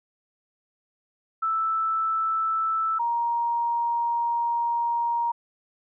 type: tone pair in turn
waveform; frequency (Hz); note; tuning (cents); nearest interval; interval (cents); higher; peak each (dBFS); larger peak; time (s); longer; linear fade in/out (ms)
sine; 1318.5 / 939.9; E6 / A#5; 0 / +14; tritone; 586; first; -22; neither; 1.42-2.99 / 2.99-5.32; second; 10
effects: none